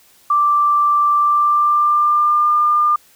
sine tone with pitch glide, 1174.7 to 1202.2 Hz, D6 to D6, 0 to +40 cents, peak -11 dBFS, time 0.3-2.96 s, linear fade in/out 5 ms, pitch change +40 cents, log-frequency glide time 1.15-2.51 s, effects white hiss -51 dBFS RMS until 3.15 s

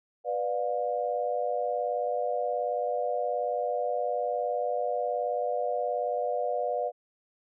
sine chord, B diminished, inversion none, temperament just, 493.9 / 592.7 / 711.2 Hz, B4 / D5 / F5, 0 / +16 / +31 cents, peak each -31 dBFS, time 0.24-6.92 s, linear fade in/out 50 ms, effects none

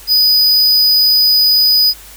square tone, 4971 Hz, D#8, 2 cents flat, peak -8 dBFS, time 0.07-1.94 s, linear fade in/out 50 ms, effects added 50 Hz sine -40 dBFS peak until 2.16 s + white hiss -37 dBFS RMS until 2.16 s

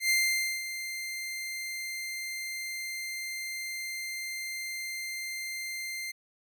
sawtooth tone with ADSR envelope, 2093 Hz, C7, in tune, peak -19 dBFS, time 0-6.12 s, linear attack 98 ms, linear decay 520 ms, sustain -12 dB, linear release 13 ms, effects none

